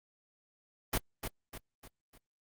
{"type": "noise with echo", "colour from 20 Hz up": "pink", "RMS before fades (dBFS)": -30, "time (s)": [0.93, 0.98], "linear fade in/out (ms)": 5, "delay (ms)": 300, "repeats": 4, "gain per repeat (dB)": -7, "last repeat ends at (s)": 2.18, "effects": ["Opus 32 kbps"]}